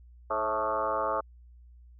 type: tone with frequency modulation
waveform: sine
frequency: 880 Hz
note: A5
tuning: in tune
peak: -26 dBFS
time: 0.3-1.21 s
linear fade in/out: 10 ms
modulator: 113 Hz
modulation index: 3.7
effects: added 60 Hz sine -50 dBFS peak until 1.99 s